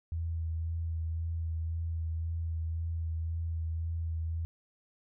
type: tone with vibrato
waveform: sine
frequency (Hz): 82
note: E2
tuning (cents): -9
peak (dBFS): -31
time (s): 0.12-4.45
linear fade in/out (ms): 0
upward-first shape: sine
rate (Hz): 1.9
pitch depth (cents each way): 19
effects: none